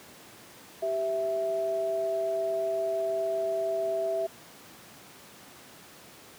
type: tone pair together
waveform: sine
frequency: 389.7 / 659.3 Hz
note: G4 / E5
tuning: -10 / 0 cents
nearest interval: major sixth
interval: 910 cents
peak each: -33 / -27 dBFS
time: 0.82-4.27 s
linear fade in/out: 10 ms
effects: pink hiss -50 dBFS RMS until 6.38 s + high-pass 150 Hz 12 dB/octave